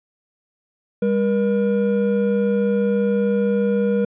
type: tone pair together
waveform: triangle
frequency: 200.9 / 477.5 Hz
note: G3 / A#4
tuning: +43 / +42 cents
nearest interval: octave + minor third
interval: 1499 cents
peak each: -17 dBFS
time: 1.02-4.05 s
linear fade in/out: 5 ms
effects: resampled to 8000 Hz